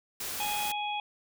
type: noise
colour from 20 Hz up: white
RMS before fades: -36 dBFS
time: 0.2-0.72 s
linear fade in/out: 5 ms
type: harmonic tone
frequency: 833 Hz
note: G#5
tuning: 5 cents sharp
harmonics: 1 / 3 / 4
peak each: -32 / -37 / -38 dBFS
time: 0.4-1 s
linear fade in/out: 2 ms
effects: none